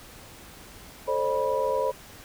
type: tone cluster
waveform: sine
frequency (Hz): 438 / 530 / 599 / 979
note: A4 / C5 / D5 / B5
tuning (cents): -8 / +22 / +34 / -15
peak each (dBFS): -30 / -26 / -31 / -29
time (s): 1.07-1.92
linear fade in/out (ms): 20
effects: pink hiss -47 dBFS RMS until 2.24 s